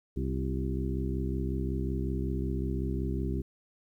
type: harmonic tone with a mistuned harmonic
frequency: 65.41 Hz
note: C2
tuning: in tune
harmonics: 1 / 2 / 3 / 4 / 5 / 6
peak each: -32 / -35 / -37 / -38 / -39 / -40 dBFS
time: 0.16-3.42 s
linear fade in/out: 10 ms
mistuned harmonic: 5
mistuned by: +51 cents
effects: 11-bit